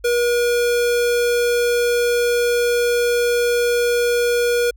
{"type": "tone", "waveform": "square", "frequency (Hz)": 480, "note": "B4", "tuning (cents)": -49, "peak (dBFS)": -16, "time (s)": [0.04, 4.71], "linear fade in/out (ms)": 10, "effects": ["added 50 Hz sine -43 dBFS peak until 4.76 s"]}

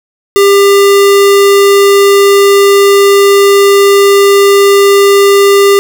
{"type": "tone", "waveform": "square", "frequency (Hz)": 399.1, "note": "G4", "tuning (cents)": 31, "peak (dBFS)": -3, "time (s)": [0.36, 5.79], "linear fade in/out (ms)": 0, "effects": []}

